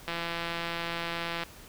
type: click train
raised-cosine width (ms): 0.3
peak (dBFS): -17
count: 230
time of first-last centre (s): 0.08-1.435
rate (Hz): 169
effects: pink hiss -50 dBFS RMS until 1.68 s